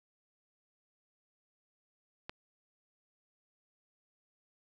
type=click; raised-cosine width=0.3 ms; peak=-24 dBFS; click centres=2.295 s; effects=none